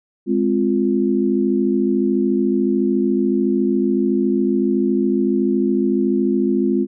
sine chord, F minor, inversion first, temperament equal, 207.7 / 261.6 / 349.2 Hz, Ab3 / C4 / F4, 0 / 0 / 0 cents, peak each -19 dBFS, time 0.26-6.87 s, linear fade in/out 50 ms, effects none

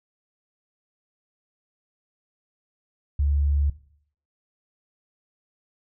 sine tone, 71.7 Hz, D2, 41 cents flat, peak -19 dBFS, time 3.19-3.7 s, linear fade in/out 5 ms, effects noise-tail reverb RT60 0.6 s tail -17 dB re dry

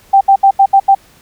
sine tone bursts at uneven times, 784 Hz, G5, in tune, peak -3 dBFS, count 6, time 0.13-0.21 / 0.28-0.36 / 0.43-0.51 / 0.59-0.66 / 0.73-0.8 / 0.88-0.95 s, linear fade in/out 10 ms, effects pink hiss -46 dBFS RMS until 1.21 s

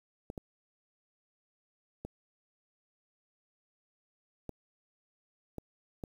clicks, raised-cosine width 2 ms, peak -26 dBFS, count 6, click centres 0.301 / 0.378 / 2.05 / 4.493 / 5.583 / 6.038 s, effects 9-bit

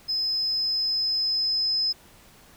triangle tone with level ramp, 5100 Hz, D#8, 42 cents sharp, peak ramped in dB -21 to -18 dBFS, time 0.08-1.93 s, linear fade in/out 20 ms, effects tanh soft clip ceiling -20 dBFS + pink hiss -53 dBFS RMS until 2.56 s

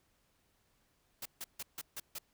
white noise bursts, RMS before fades -42 dBFS, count 6, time 1.22-2.186 s, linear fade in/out 5 ms, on 36 ms, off 150 ms, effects pink hiss -74 dBFS RMS until 2.33 s

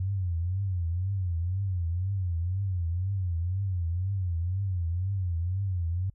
sine tone with vibrato, 90.7 Hz, F#2, 34 cents flat, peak -26 dBFS, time 0-6.1 s, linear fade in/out 5 ms, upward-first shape triangle, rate 2 Hz, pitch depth 180 cents each way, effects added 50 Hz sine -58 dBFS peak until 6.14 s

